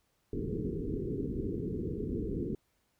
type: low-pass noise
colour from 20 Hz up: white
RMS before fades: -35 dBFS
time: 0.33-2.55 s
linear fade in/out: 2 ms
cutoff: 450 Hz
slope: 96 dB/octave
effects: pink hiss -75 dBFS RMS until 2.99 s